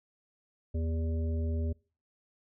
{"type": "harmonic tone with a mistuned harmonic", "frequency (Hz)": 80.7, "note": "E2", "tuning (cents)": -36, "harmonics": [1, 3, 5, 7], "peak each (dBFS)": [-29, -39, -43, -46], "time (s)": [0.74, 1.73], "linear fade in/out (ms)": 10, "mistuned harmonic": 7, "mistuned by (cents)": 55, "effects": ["noise-tail reverb RT60 0.4 s tail -25 dB re dry"]}